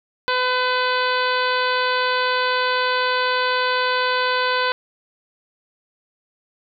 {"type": "harmonic tone with a mistuned harmonic", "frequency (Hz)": 504, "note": "B4", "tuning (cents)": 35, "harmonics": [1, 2, 3, 4, 5, 6, 7, 8, 9], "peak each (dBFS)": [-24, -22, -23, -31, -30, -32, -31, -31, -33], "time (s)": [0.28, 4.72], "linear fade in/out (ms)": 0, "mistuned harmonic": 7, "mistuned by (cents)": -18, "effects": []}